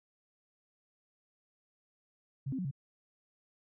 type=tone with pitch steps; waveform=sine; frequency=136.1 / 264 / 183.4 / 137.3 Hz; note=C#3 / C4 / F#3 / C#3; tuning=-31 / +16 / -15 / -16 cents; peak=-33 dBFS; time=2.46-2.712 s; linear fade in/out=10 ms; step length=63 ms; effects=none